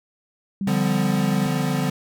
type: tone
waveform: sine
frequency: 196 Hz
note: G3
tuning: in tune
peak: -22 dBFS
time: 0.61-1.46 s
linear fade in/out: 2 ms
type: chord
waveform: square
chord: G dominant seventh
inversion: second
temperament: equal with one note detuned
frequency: 146.83 / 174.61 / 196 / 253.3 Hz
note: D3 / F3 / G3 / B3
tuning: 0 / 0 / 0 / +44 cents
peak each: -25 / -27 / -30 / -27 dBFS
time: 0.67-1.9 s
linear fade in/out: 5 ms
effects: none